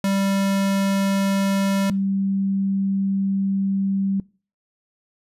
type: tone pair in turn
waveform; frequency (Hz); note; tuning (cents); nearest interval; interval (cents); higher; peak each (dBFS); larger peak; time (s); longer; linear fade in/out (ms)
square / sine; 196 / 195.1; G3 / G3; 0 / -8; unison; 8; first; -19; neither; 0.04-1.9 / 1.9-4.2; second; 2
effects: noise-tail reverb RT60 0.4 s tail -24 dB re dry + resampled to 32000 Hz